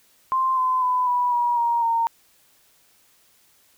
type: tone with pitch steps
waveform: sine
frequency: 1046.5 / 1024.4 / 1002.7 / 981.5 / 960.8 / 940.4 / 920.6 Hz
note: C6 / C6 / B5 / B5 / B5 / A#5 / A#5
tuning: 0 / -37 / +26 / -11 / -48 / +15 / -22 cents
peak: -18 dBFS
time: 0.32-2.07 s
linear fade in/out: 0 ms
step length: 250 ms
effects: white hiss -59 dBFS RMS until 3.77 s